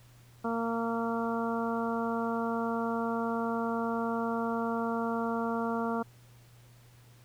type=harmonic tone; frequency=230.1 Hz; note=A#3; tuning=22 cents flat; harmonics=1 / 2 / 3 / 4 / 5 / 6; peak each=-32 / -35 / -37 / -38 / -39 / -40 dBFS; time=0.44-6.03 s; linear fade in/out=10 ms; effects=added 120 Hz sine -55 dBFS peak until 7.24 s + pink hiss -62 dBFS RMS until 7.24 s